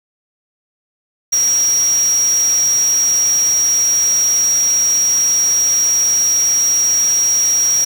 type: tone in noise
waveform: sine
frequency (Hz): 5670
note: F8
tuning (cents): +25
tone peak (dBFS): -11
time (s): 1.32-7.85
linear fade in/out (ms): 10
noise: white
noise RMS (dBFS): -27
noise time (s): 1.32-7.85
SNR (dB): +13
effects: none